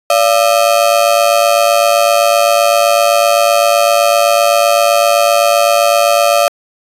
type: ring-modulated tone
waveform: 35% pulse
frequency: 632 Hz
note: D#5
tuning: 27 cents sharp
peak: -3 dBFS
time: 0.1-6.48 s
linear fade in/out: 0 ms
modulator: 53.9 Hz
effects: resampled to 32000 Hz